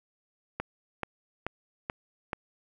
click train, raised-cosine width 0.5 ms, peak -16 dBFS, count 5, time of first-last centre 0.6-2.332 s, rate 2.31 Hz, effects 9-bit

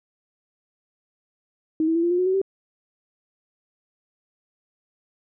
sine tone with pitch steps, 316.3 / 325.6 / 335.1 / 344.9 / 355 / 365.4 / 376.1 / 387.2 Hz, D#4 / E4 / E4 / F4 / F4 / F#4 / F#4 / G4, +29 / -21 / +29 / -22 / +28 / -22 / +28 / -21 cents, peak -18 dBFS, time 1.8-2.416 s, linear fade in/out 2 ms, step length 77 ms, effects none

